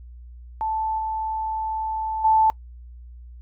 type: tone with level steps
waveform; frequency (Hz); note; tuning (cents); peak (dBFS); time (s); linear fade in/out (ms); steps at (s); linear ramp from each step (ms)
sine; 878; A5; -4; -22 / -24 / -14; 0.61-2.5; 0; 0.98 / 2.24; 10
effects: noise-tail reverb RT60 0.1 s tail -23 dB re dry + added 60 Hz sine -39 dBFS peak until 3.41 s